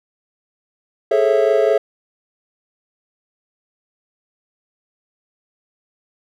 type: chord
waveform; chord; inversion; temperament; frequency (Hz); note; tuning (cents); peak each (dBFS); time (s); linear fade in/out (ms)
triangle; A major seventh; third; equal with one note detuned; 415.3 / 440 / 545.2 / 659.3; G#4 / A4 / C#5 / E5; 0 / 0 / -29 / 0; -16; 1.11-1.78; 5
effects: none